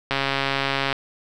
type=click train; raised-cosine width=0.3 ms; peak=-6 dBFS; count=113; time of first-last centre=0.11-0.928 s; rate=137 Hz; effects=none